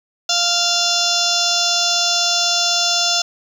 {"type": "harmonic tone with a mistuned harmonic", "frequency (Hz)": 696, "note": "F5", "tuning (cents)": -6, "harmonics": [1, 2, 4, 5, 6, 7, 8, 9, 10], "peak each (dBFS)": [-24, -26, -25, -21, -24, -25, -21, -25, -25], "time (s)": [0.29, 3.22], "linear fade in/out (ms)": 5, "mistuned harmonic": 8, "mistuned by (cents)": -53, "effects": ["7-bit"]}